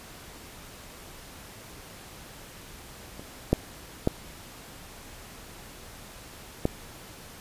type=clicks; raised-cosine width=2 ms; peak=-27 / -6 / -8 / -9 dBFS; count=4; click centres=3.195 / 3.53 / 4.074 / 6.654 s; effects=pink hiss -46 dBFS RMS until 7.4 s + resampled to 32000 Hz